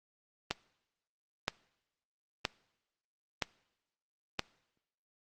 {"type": "click train", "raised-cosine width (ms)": 0.2, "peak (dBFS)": -12, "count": 5, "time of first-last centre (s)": [0.51, 4.393], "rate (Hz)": 1.03, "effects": ["noise-tail reverb RT60 0.9 s tail -22 dB re dry", "Opus 32 kbps"]}